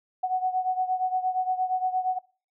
sine beating tone pair, 740 / 748.6 Hz, F#5 / F#5, 0 / +20 cents, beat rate 8.6 Hz, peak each -25 / -29 dBFS, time 0.23-2.19 s, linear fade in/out 10 ms, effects noise-tail reverb RT60 0.4 s tail -24 dB re dry

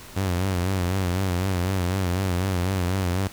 sawtooth tone with vibrato, 92.3 Hz, F#2, 4 cents flat, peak -18 dBFS, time 0.16-3.28 s, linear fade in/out 10 ms, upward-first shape sine, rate 4 Hz, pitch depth 92 cents each way, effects pink hiss -43 dBFS RMS until 3.32 s

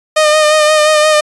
sawtooth tone with vibrato, 612 Hz, D#5, 29 cents flat, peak -3 dBFS, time 0.16-1.21 s, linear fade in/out 10 ms, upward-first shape sine, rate 5.7 Hz, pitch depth 29 cents each way, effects resampled to 24000 Hz

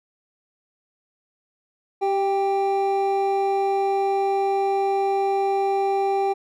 triangle tone pair together, 390.5 / 790 Hz, G4 / G5, -7 / +13 cents, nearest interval octave, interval 1220 cents, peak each -20 dBFS, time 2.01-6.34 s, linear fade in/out 20 ms, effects none

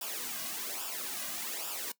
white noise with flanger, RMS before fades -38 dBFS, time 0.01-1.92 s, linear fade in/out 5 ms, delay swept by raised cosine 0.47 to 2.27 ms, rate 1.2 Hz, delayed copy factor -0.7, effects noise-tail reverb RT60 0.1 s tail -19 dB re dry + high-pass 200 Hz 12 dB/octave

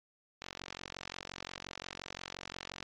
click train, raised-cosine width 0.2 ms, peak -23 dBFS, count 111, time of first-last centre 0.42-2.827 s, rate 45.7 Hz, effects low-pass 7000 Hz 12 dB/octave + AAC 32 kbps

